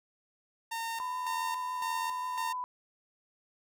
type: tone with tremolo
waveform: sawtooth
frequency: 914 Hz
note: A#5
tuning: 34 cents flat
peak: -30 dBFS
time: 0.71-2.53 s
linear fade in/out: 10 ms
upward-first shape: square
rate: 1.8 Hz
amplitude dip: 65%
type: tone with vibrato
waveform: sine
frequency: 1000 Hz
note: B5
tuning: 21 cents sharp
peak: -33 dBFS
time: 1-2.64 s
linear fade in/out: 0 ms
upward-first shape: sine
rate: 7.3 Hz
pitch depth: 12 cents each way
effects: none